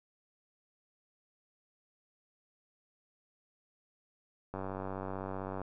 click train, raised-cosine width 1 ms, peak -25 dBFS, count 104, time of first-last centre 4.54-5.616 s, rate 95.7 Hz, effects none

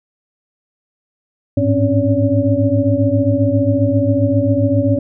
sine tone cluster, 102.1 / 109.6 / 266 / 280.6 / 569 Hz, G#2 / A2 / C4 / C#4 / C#5, -29 / -6 / +29 / +21 / +45 cents, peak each -18 dBFS, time 1.57-4.99 s, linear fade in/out 5 ms, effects none

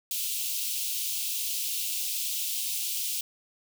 white high-pass noise, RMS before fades -31 dBFS, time 0.11-3.21 s, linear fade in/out 2 ms, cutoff 2600 Hz, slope 48 dB/octave, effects none

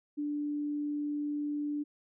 sine tone, 293.7 Hz, D4, in tune, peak -31 dBFS, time 0.17-1.84 s, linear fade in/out 20 ms, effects none

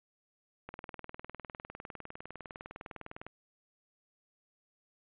click train, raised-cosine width 0.5 ms, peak -28 dBFS, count 52, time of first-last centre 0.69-3.266 s, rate 19.8 Hz, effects resampled to 8000 Hz

